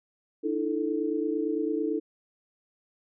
sine chord, D suspended second, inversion none, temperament equal with one note detuned, 300.7 / 329.6 / 440 Hz, D4 / E4 / A4, +41 / 0 / 0 cents, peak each -30 dBFS, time 0.43-2 s, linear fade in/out 20 ms, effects none

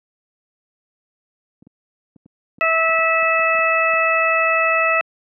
clicks, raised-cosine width 5 ms, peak -19 dBFS, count 12, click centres 1.625 / 1.67 / 2.162 / 2.26 / 2.585 / 2.894 / 2.99 / 3.228 / 3.395 / 3.551 / 3.591 / 3.937 s
harmonic tone, 652 Hz, E5, 19 cents flat, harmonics 1 / 2 / 3 / 4, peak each -20 / -19 / -21 / -19 dBFS, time 2.61-5.01 s, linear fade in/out 0 ms
effects high-pass 400 Hz 12 dB/octave

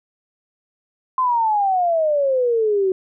sine exponential sweep, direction down, 1046.5 to 370 Hz, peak -15 dBFS, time 1.18-2.92 s, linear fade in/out 2 ms, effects none

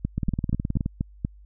two click trains, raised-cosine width 5 ms, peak -12 / -13 dBFS, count 6 / 14, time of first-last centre 0.05-1.249 / 0.18-0.861 s, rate 4.17 / 19.1 Hz, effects added 50 Hz sine -46 dBFS peak until 1.45 s

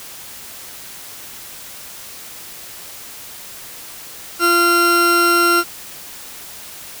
40% pulse tone pair together, 344.8 / 1379.2 Hz, F4 / F6, -22 / -22 cents, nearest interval 2 octaves, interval 2400 cents, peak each -16 / -13 dBFS, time 4.39-5.64 s, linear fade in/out 50 ms, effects white hiss -35 dBFS RMS until 7 s

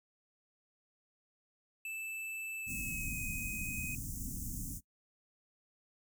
square tone with pitch glide, 2637 to 2515 Hz, E7 to D#7, 0 to +18 cents, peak -40 dBFS, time 1.85-3.95 s, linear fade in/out 2 ms, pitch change -82 cents, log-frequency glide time 2.59-3.17 s
pink band-stop noise, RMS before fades -41 dBFS, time 2.66-4.81 s, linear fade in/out 50 ms, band 280 to 6300 Hz, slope 48 dB/octave
effects noise-tail reverb RT60 0.1 s tail -21 dB re dry

